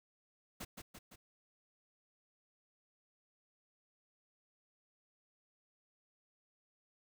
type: noise with echo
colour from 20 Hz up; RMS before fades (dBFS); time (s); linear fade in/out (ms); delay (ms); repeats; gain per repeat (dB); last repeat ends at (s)
pink; -45; 0.6-0.65; 10; 170; 3; -4; 1.16
effects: none